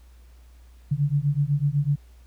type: beating tone pair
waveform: sine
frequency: 140 / 148 Hz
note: C#3 / D3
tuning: +18 / +14 cents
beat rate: 8 Hz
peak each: -23 dBFS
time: 0.91-1.96 s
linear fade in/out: 10 ms
effects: added 60 Hz sine -47 dBFS peak until 2.26 s + pink hiss -62 dBFS RMS until 2.26 s